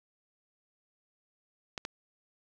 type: clicks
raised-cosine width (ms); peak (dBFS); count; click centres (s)
0.2; -18; 2; 1.778 / 1.851
effects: none